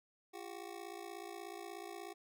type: ring-modulated tone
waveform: 25% pulse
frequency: 373.1 Hz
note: F#4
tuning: 14 cents sharp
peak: -39 dBFS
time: 0.33-2.14 s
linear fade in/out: 20 ms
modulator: 28.3 Hz
effects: none